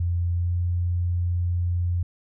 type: tone with pitch glide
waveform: sine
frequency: 86.7 to 87.76 Hz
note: F2 to F2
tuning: -12 to +9 cents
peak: -21 dBFS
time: 0-2.03 s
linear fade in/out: 5 ms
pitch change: +21 cents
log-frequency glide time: 0.34-0.54 s
effects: none